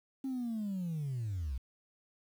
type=linear sweep; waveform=sine; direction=down; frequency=271.7 to 58.27 Hz; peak=-32 dBFS; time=0.24-1.58 s; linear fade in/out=5 ms; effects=tanh soft clip ceiling -32 dBFS + 10-bit